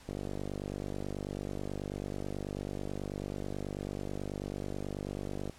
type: click train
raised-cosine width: 2 ms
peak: -24 dBFS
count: 267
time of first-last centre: 0.09-5.497 s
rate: 49.2 Hz
effects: pink hiss -56 dBFS RMS until 5.58 s + low-pass 10000 Hz 12 dB/octave